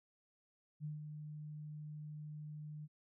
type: tone with ADSR envelope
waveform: sine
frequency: 151.1 Hz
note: D3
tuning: 50 cents sharp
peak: -39 dBFS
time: 0.8-2.88 s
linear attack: 45 ms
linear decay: 150 ms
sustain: -6 dB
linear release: 39 ms
effects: none